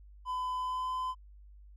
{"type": "tone with pitch glide", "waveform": "triangle", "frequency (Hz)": [1009, 1020.1], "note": ["B5", "C6"], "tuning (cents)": [37, -44], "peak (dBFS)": -30, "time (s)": [0.25, 1.15], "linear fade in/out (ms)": 50, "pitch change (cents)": 19, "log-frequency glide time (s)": [0.55, 0.92], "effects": ["added 50 Hz sine -51 dBFS peak until 1.76 s"]}